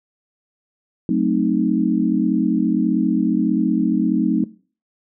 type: chord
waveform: sine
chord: F# diminished seventh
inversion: none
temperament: equal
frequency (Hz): 185 / 220 / 261.6 / 311.1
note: F#3 / A3 / C4 / Eb4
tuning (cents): 0 / 0 / 0 / 0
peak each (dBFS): -21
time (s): 1.09-4.44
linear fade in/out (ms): 2
effects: noise-tail reverb RT60 0.4 s tail -20 dB re dry